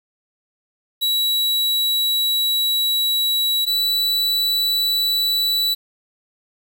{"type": "tone pair in turn", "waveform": "45% pulse", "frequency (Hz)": [3900, 3950], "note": ["B7", "B7"], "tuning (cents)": [-23, 0], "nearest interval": "unison", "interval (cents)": 23, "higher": "second", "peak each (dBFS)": -17, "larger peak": "neither", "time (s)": [[1.01, 3.66], [3.66, 5.75]], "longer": "first", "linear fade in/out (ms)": 20, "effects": ["8-bit"]}